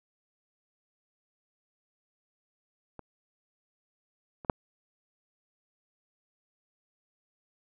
clicks, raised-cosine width 1 ms, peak -28 / -30 / -8 dBFS, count 3, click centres 2.993 / 4.448 / 4.498 s, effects none

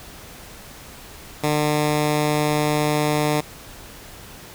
10% pulse tone, 150 Hz, D3, 37 cents sharp, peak -10 dBFS, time 1.43-3.41 s, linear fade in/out 10 ms, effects pink hiss -41 dBFS RMS until 4.54 s

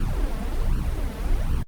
brown noise with flanger, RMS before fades -23 dBFS, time 0-1.63 s, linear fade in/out 5 ms, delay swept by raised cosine 0.69 to 4.59 ms, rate 1.3 Hz, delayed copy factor +0.9, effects Opus 32 kbps

